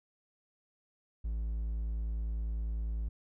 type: tone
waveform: triangle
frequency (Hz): 55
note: A1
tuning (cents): 0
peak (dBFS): -30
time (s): 1.24-3.09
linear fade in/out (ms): 10
effects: none